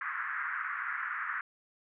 pink band-pass noise, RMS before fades -36 dBFS, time 0.01-1.41 s, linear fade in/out 2 ms, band 1200 to 1900 Hz, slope 48 dB/octave, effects none

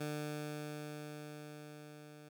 15% pulse tone with level ramp, 150 Hz, D3, 37 cents sharp, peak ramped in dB -31 to -47 dBFS, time 0-2.29 s, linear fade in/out 10 ms, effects none

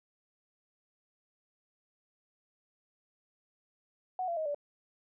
sine tone with pitch steps, 740 / 682.5 / 629.5 / 580.6 Hz, F#5 / F5 / D#5 / D5, 0 / -40 / +20 / -20 cents, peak -31 dBFS, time 4.19-4.546 s, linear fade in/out 2 ms, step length 89 ms, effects none

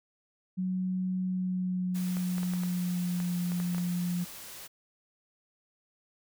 sine tone with pitch glide, 185 to 176.34 Hz, F#3 to F3, 0 to +17 cents, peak -28 dBFS, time 0.57-4.25 s, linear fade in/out 20 ms, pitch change -83 cents, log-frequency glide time 1.22-3.36 s
white noise, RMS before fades -45 dBFS, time 1.94-4.68 s, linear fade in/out 20 ms
clicks, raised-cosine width 0.5 ms, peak -27 dBFS, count 10, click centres 2.169 / 2.382 / 2.432 / 2.536 / 2.635 / 3.202 / 3.519 / 3.601 / 3.747 / 3.782 s
effects none

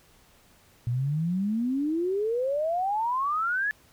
sine exponential sweep, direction up, 116.2 to 1736 Hz, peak -24 dBFS, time 0.87-3.71 s, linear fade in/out 0 ms, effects pink hiss -59 dBFS RMS until 3.92 s

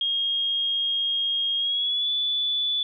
sine tone with pitch glide, 3252 to 3465 Hz, G#7 to A7, -37 to -27 cents, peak -22 dBFS, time 0.01-2.83 s, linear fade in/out 2 ms, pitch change +110 cents, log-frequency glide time 1.58-2.1 s, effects none

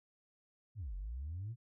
sine exponential two-way sweep, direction down then up, 123.47 to 44.2 to 123.47 Hz, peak -38 dBFS, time 0.75-1.56 s, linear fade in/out 50 ms, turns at 0.95 s, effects tanh soft clip ceiling -36 dBFS

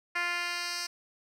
10% pulse tone with band-pass filter sweep, 349.2 Hz, F4, in tune, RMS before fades -33 dBFS, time 0.15-0.87 s, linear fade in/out 10 ms, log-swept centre 2100 to 5400 Hz, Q 1.5, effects none

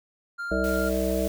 triangle tone, 1396.9 Hz, F6, in tune, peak -28 dBFS, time 0.38-0.9 s, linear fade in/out 20 ms
harmonic tone, 64.5 Hz, C2, 24 cents flat, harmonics 1 / 3 / 5 / 7 / 9 / 10, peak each -30 / -30 / -30 / -30 / -30 / -30 dBFS, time 0.51-1.28 s, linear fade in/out 5 ms
white noise, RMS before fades -40 dBFS, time 0.64-1.28 s, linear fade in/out 0 ms
effects none

